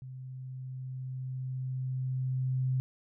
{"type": "tone with level ramp", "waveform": "sine", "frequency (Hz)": 129.6, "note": "C3", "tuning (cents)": -16, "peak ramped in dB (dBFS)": [-41, -26], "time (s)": [0.02, 2.8], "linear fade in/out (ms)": 0, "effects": []}